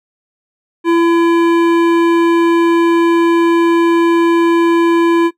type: tone with hard clipping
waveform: sine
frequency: 337 Hz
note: E4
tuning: 38 cents sharp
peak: -10 dBFS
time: 0.84-5.31 s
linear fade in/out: 50 ms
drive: 14 dB
effects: noise-tail reverb RT60 0.1 s tail -19 dB re dry